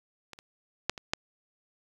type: clicks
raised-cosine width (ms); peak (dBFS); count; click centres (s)
0.2; -25 / -30 / -8 / -23 / -9; 5; 0.333 / 0.389 / 0.896 / 0.978 / 1.135
effects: 8-bit